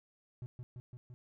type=tone with echo; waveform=triangle; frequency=123.47 Hz; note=B2; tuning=in tune; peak=-38 dBFS; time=0.42-0.46 s; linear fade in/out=0 ms; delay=170 ms; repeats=4; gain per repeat=-2 dB; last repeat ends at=1.14 s; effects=none